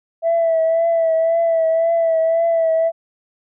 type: tone with vibrato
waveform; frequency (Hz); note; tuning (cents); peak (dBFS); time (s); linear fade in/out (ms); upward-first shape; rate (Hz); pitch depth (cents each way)
sine; 659; E5; -1; -12; 0.22-2.92; 50; triangle; 1.9; 39
effects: tanh soft clip ceiling -10 dBFS